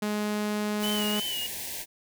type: tone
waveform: sawtooth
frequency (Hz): 209.7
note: G#3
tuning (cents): +17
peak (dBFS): -23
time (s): 0.02-1.2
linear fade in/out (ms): 5
type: band-stop noise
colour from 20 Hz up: white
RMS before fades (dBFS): -36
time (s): 0.79-1.86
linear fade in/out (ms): 50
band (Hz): 1000 to 1600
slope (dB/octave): 96
type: tone with vibrato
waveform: triangle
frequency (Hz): 2960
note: F#7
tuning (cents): 0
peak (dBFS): -29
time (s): 0.83-1.47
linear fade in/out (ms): 10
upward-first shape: sine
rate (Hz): 3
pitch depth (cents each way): 61
effects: none